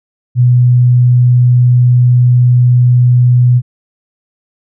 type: tone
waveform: sine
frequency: 123.47 Hz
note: B2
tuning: in tune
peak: -4 dBFS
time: 0.35-3.62 s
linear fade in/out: 50 ms
effects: none